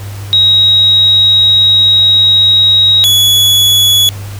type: tone pair in turn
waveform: sine / 40% pulse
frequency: 3805 / 3390 Hz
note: A#7 / G#7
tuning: +35 / +35 cents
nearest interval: major second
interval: 200 cents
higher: first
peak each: -4 dBFS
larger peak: neither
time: 0.33-3.04 / 3.04-4.09 s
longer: first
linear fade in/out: 0 ms
effects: added 100 Hz sine -21 dBFS peak until 4.39 s + pink hiss -32 dBFS RMS until 4.39 s